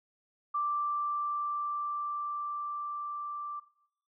sine tone with level ramp, 1174.7 Hz, D6, in tune, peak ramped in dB -28 to -36 dBFS, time 0.54-3.6 s, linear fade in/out 10 ms, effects noise-tail reverb RT60 0.7 s tail -17 dB re dry

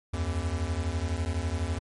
square beating tone pair, 77.78 / 89.78 Hz, D#2 / F2, 0 / +48 cents, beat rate 12 Hz, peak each -31 dBFS, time 0.13-1.79 s, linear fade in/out 10 ms, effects MP3 48 kbps

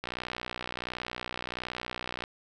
click train, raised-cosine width 0.3 ms, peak -18 dBFS, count 136, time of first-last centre 0.04-2.239 s, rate 61.4 Hz, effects none

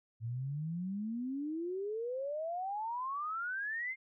sine exponential sweep, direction up, 110.5 to 2135 Hz, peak -35 dBFS, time 0.2-3.96 s, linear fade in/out 50 ms, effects none

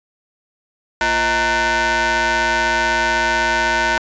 sawtooth ring-modulated tone, 288 Hz, D4, 34 cents flat, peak -8 dBFS, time 1.01-3.98 s, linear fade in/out 2 ms, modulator 1210 Hz, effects resampled to 16000 Hz

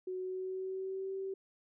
sine tone with pitch glide, 370 to 385.5 Hz, F#4 to G4, 0 to -29 cents, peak -36 dBFS, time 0.07-1.34 s, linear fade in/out 5 ms, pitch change +71 cents, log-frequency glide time 0.18-1.13 s, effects none

